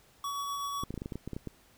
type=tone with tremolo; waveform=square; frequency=1129 Hz; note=C#6; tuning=31 cents sharp; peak=-33 dBFS; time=0.24-0.84 s; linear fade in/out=2 ms; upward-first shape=triangle; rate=8 Hz; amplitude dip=25%
type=clicks; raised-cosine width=3 ms; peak=-24 dBFS; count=12; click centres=0.835 / 0.906 / 0.941 / 0.977 / 1.019 / 1.059 / 1.122 / 1.156 / 1.276 / 1.333 / 1.365 / 1.473 s
effects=pink hiss -62 dBFS RMS until 1.77 s